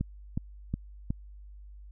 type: click train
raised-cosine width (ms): 5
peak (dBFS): -17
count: 4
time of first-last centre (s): 0.01-1.105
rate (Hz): 2.74
effects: added 50 Hz sine -45 dBFS peak until 1.91 s